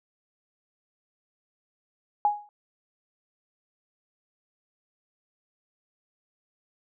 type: tone with exponential decay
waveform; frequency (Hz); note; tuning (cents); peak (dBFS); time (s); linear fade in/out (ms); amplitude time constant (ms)
sine; 830; G#5; -1; -16; 2.25-2.49; 1; 52
effects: none